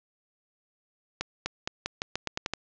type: accelerating click train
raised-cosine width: 0.2 ms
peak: -12 dBFS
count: 10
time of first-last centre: 1.21-2.536 s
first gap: 250 ms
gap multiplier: 0.86
effects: resampled to 16000 Hz + 9-bit

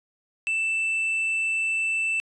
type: tone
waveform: triangle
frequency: 2654 Hz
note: E7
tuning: 11 cents sharp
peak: -21 dBFS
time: 0.47-2.2 s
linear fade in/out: 0 ms
effects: resampled to 24000 Hz

